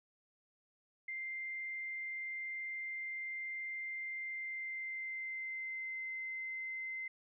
sine tone with pitch glide, 2093 to 2069 Hz, C7 to C7, 0 to -20 cents, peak -39 dBFS, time 1.08-7.08 s, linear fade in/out 5 ms, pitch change -20 cents, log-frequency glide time 4.2-6.07 s, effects none

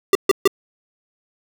square tone bursts, 392 Hz, G4, in tune, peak -10 dBFS, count 3, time 0.13-0.476 s, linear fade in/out 2 ms, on 22 ms, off 140 ms, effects none

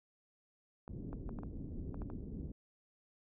clicks, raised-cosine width 1 ms, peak -34 dBFS, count 8, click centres 0.879 / 1.13 / 1.292 / 1.388 / 1.434 / 1.944 / 2.019 / 2.101 s
pink low-pass noise, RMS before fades -44 dBFS, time 0.89-2.52 s, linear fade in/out 5 ms, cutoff 350 Hz, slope 24 dB/octave
effects none

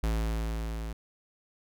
square tone with level ramp, 55.2 Hz, A1, 6 cents sharp, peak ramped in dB -26 to -35 dBFS, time 0.03-0.93 s, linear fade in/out 5 ms, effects none

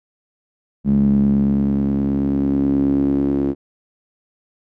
sawtooth tone with band-pass filter sweep, 69.3 Hz, C#2, in tune, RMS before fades -17 dBFS, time 0.84-3.55 s, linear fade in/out 50 ms, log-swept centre 200 to 310 Hz, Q 6.4, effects none

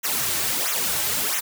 white noise with flanger, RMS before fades -24 dBFS, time 0.03-1.41 s, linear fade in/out 20 ms, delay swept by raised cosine 0.21 to 4.21 ms, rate 1.5 Hz, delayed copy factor -1, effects none

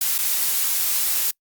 blue noise with dropouts, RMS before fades -21 dBFS, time 0.01-1.31 s, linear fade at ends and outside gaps 5 ms, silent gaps 0.182-0.186 s, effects noise-tail reverb RT60 0.1 s tail -26 dB re dry + Opus 48 kbps

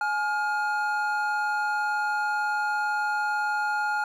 triangle tone pair together, 841.4 / 1415 Hz, G#5 / F6, +22 / +22 cents, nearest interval major sixth, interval 900 cents, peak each -25 dBFS, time 0.01-4.04 s, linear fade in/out 2 ms, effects none

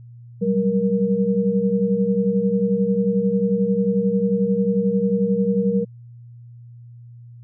sine tone cluster, 188 / 199.2 / 471.2 Hz, F#3 / G3 / A#4, +28 / +28 / +19 cents, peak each -21 dBFS, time 0.41-5.85 s, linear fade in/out 20 ms, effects added 119 Hz sine -39 dBFS peak until 7.43 s

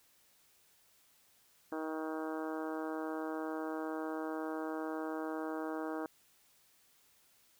harmonic tone, 157.9 Hz, D#3, 26 cents sharp, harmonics 2 / 3 / 4 / 5 / 6 / 7 / 8 / 9 / 10, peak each -39 / -43 / -45 / -47 / -49 / -50 / -51 / -52 / -53 dBFS, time 1.72-6.06 s, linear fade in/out 2 ms, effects white hiss -68 dBFS RMS until 7.59 s

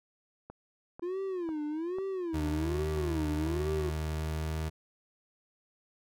click train, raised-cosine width 1 ms, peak -30 dBFS, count 7, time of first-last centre 0.5-3.47 s, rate 2.02 Hz
triangle tone with vibrato, 340 Hz, F4, 46 cents flat, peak -30 dBFS, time 1.02-3.9 s, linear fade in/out 10 ms, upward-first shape sine, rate 1.2 Hz, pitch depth 230 cents each way
30% pulse tone with pitch glide, 77.78 to 79 Hz, D#2 to D#2, 0 to +27 cents, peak -29 dBFS, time 2.33-4.7 s, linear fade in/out 20 ms, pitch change +27 cents, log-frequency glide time 4.15-4.58 s
effects none

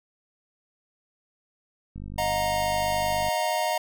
click train, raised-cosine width 5 ms, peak -26 dBFS, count 67, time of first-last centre 1.96-3.285 s, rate 49.8 Hz
square chord, Eb suspended second, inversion none, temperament equal with one note detuned, 622.3 / 716.4 / 932.3 Hz, Eb5 / F5 / Bb5, 0 / +44 / 0 cents, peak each -29 dBFS, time 2.18-3.78 s, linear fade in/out 5 ms
effects none

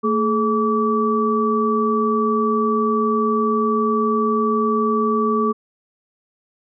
sine tone cluster, 224 / 425.3 / 1152 Hz, A3 / G#4 / D6, +31 / +41 / -34 cents, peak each -20 dBFS, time 0.03-5.53 s, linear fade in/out 20 ms, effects none

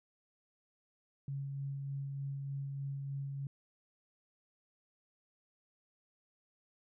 sine tone with tremolo, 138.59 Hz, C#3, in tune, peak -36 dBFS, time 1.28-3.47 s, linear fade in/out 2 ms, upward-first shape sine, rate 3.3 Hz, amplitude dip 25%, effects none

